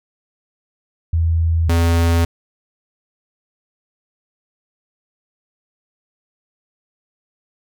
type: tone pair in turn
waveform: sine / square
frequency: 82.41 / 84.19 Hz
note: E2 / E2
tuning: 0 / +37 cents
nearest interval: unison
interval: 37 cents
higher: second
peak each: -13 dBFS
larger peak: neither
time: 1.13-1.69 / 1.69-2.25 s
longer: neither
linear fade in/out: 5 ms
effects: none